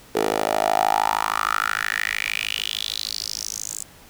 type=tone with high-pass filter sweep; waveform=10% pulse; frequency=53.1 Hz; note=G#1; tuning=39 cents sharp; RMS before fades=-24 dBFS; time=0.15-3.83 s; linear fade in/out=5 ms; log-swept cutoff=440 to 7600 Hz; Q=5.2; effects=pink hiss -48 dBFS RMS until 4.09 s